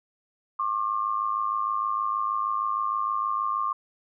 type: tone pair together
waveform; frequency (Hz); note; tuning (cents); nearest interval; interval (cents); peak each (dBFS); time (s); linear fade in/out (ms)
sine; 1078 / 1184.4; C#6 / D6; -49 / +14; major second; 163; -27; 0.59-3.73; 5
effects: none